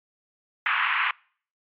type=band-pass noise; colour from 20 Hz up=pink; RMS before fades=-24 dBFS; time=0.66-1.11 s; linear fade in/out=2 ms; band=1000 to 2800 Hz; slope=48 dB/octave; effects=noise-tail reverb RT60 0.5 s tail -26 dB re dry + MP3 64 kbps